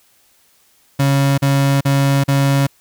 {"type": "tone bursts", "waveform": "35% pulse", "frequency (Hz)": 138.59, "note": "C#3", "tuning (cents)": 0, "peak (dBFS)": -10, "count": 4, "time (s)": [0.99, 2.67], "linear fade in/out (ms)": 10, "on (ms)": 390, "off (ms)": 40, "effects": ["white hiss -55 dBFS RMS until 2.8 s"]}